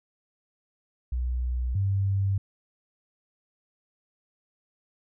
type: tone pair in turn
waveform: sine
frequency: 61.74 / 98.01 Hz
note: B1 / G2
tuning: 0 / 0 cents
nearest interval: minor sixth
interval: 800 cents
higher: second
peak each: -25 / -22 dBFS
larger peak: second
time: 1.12-1.75 / 1.75-2.38 s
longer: neither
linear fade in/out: 5 ms
effects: none